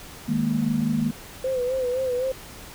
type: chord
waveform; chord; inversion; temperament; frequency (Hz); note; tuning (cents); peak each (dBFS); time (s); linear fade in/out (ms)
sine; D# suspended fourth; none; equal; 155.56 / 207.7 / 233.1; D#3 / G#3 / A#3; 0 / 0 / 0; -27 / -26 / -23; 0.28-1.11; 10
type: tone with vibrato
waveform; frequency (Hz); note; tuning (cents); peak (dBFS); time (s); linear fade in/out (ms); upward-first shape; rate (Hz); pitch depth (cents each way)
sine; 509; C5; -48; -22; 1.44-2.32; 5; sine; 3.9; 66
effects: pink hiss -42 dBFS RMS until 2.74 s